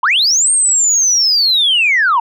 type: linear two-way sweep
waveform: sine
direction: up then down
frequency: 878 to 8700 to 878 Hz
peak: -8 dBFS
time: 0.03-2.2 s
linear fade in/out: 5 ms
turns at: 0.51 s
effects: tanh soft clip ceiling -5 dBFS